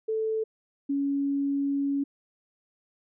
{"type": "tone pair in turn", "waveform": "sine", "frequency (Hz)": [440, 279.8], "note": ["A4", "C#4"], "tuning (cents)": [0, 16], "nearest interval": "minor sixth", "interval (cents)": 784, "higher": "first", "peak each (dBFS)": [-25, -24], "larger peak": "second", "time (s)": [[0.08, 0.44], [0.89, 2.04]], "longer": "second", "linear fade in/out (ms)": 10, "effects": []}